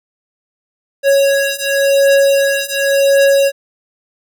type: beating tone pair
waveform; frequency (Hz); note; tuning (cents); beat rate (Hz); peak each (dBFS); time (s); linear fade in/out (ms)
square; 553 / 553.91; C#5 / C#5; -4 / -1; 0.91; -14 / -13; 1.03-3.52; 50
effects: none